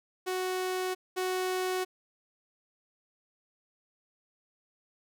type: tone pair in turn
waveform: sawtooth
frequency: 370 / 370 Hz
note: F#4 / F#4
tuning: 0 / 0 cents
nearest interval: unison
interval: 0 cents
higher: neither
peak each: -26 / -25 dBFS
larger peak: second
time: 0.26-0.95 / 1.16-1.85 s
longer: neither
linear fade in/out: 20 ms
effects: none